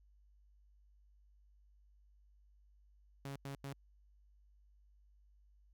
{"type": "tone bursts at uneven times", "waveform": "sawtooth", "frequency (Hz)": 138.4, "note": "C#3", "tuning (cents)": -2, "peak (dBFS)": -39, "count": 3, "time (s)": [[3.25, 3.36], [3.45, 3.55], [3.64, 3.73]], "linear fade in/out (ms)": 2, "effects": ["added 50 Hz sine -64 dBFS peak until 5.73 s"]}